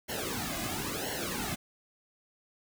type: noise with flanger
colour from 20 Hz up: pink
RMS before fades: -35 dBFS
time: 0.08-1.56 s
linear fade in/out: 20 ms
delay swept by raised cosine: 0.81 to 2.21 ms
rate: 0.98 Hz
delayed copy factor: -0.95
effects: none